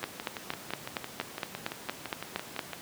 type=two click trains; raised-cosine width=0.3 ms; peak=-14 / -19 dBFS; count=12 / 17; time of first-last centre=0.04-2.592 / 0.03-2.733 s; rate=4.31 / 5.92 Hz; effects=pink hiss -45 dBFS RMS until 2.81 s + high-pass 150 Hz 12 dB/octave